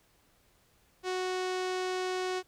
sawtooth tone with low-pass filter, 369.1 Hz, F#4, 4 cents flat, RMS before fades -33 dBFS, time 1.03-2.43 s, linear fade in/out 50 ms, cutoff 6300 Hz, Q 0.96, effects pink hiss -67 dBFS RMS until 2.47 s

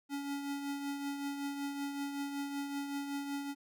square tone with tremolo, 281.8 Hz, C#4, 29 cents sharp, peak -35 dBFS, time 0.09-3.55 s, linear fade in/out 50 ms, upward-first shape triangle, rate 5.3 Hz, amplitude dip 50%, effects none

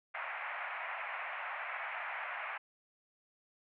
white band-pass noise, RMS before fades -41 dBFS, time 0.14-2.58 s, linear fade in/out 10 ms, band 630 to 2400 Hz, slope 48 dB/octave, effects none

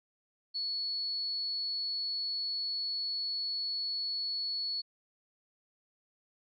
sine tone, 4400 Hz, C#8, 14 cents flat, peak -32 dBFS, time 0.54-4.82 s, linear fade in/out 20 ms, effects none

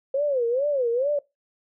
sine tone with vibrato, 523.3 Hz, C5, in tune, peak -20 dBFS, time 0.14-1.19 s, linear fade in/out 5 ms, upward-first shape sine, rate 2.3 Hz, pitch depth 210 cents each way, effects noise-tail reverb RT60 0.2 s tail -20 dB re dry

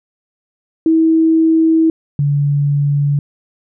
sine tone pair in turn, 323 / 143.51 Hz, E4 / D3, -35 / -40 cents, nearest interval octave + major second, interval 1405 cents, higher first, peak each -8 / -11 dBFS, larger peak first, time 0.86-1.9 / 2.19-3.19 s, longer first, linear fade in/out 2 ms, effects none

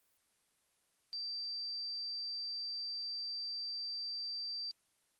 sine tone, 4678 Hz, D8, 8 cents flat, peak -38 dBFS, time 1.13-4.71 s, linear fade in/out 0 ms, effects white hiss -75 dBFS RMS until 5.19 s + Opus 24 kbps

